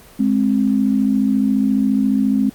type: tone pair together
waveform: sine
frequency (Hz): 209.1 / 263.5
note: G#3 / C4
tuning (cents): +12 / +12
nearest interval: major third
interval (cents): 400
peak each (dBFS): -16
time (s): 0.19-2.5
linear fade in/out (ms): 10
effects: pink hiss -44 dBFS RMS until 2.54 s + Opus 24 kbps